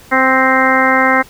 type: harmonic tone with a mistuned harmonic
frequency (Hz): 261.6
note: C4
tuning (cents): 0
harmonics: 1 / 2 / 3 / 4 / 5 / 6 / 7 / 8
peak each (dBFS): -17 / -17 / -17 / -17 / -17 / -17 / -17 / -17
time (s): 0.11-1.23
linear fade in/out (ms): 20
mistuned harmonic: 7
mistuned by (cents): +28
effects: pink hiss -41 dBFS RMS until 1.29 s